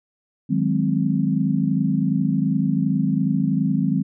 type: chord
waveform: sine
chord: Ab dominant seventh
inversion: second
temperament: equal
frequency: 155.56 / 185 / 207.7 / 261.6 Hz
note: Eb3 / Gb3 / Ab3 / C4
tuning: 0 / 0 / 0 / 0 cents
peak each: -23 dBFS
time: 0.49-4.03 s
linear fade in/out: 20 ms
effects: none